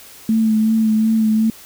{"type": "tone with vibrato", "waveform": "sine", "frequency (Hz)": 220, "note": "A3", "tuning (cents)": 0, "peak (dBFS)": -12, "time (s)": [0.29, 1.5], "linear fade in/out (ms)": 2, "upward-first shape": "sine", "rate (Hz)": 2.7, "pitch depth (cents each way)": 24, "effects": ["white hiss -41 dBFS RMS until 1.65 s"]}